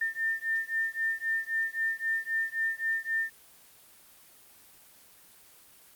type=beating tone pair; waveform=sine; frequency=1800 / 1803.8 Hz; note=A6 / A6; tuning=+39 / +43 cents; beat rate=3.8 Hz; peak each=-31 dBFS; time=0.01-3.3 s; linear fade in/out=5 ms; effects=white hiss -56 dBFS RMS until 5.95 s + Opus 24 kbps